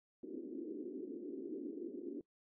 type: band-pass noise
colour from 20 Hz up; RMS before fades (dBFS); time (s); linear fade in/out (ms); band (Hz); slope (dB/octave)
pink; -45; 0.23-2.21; 2; 260 to 390; 48
effects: noise-tail reverb RT60 0.1 s tail -22 dB re dry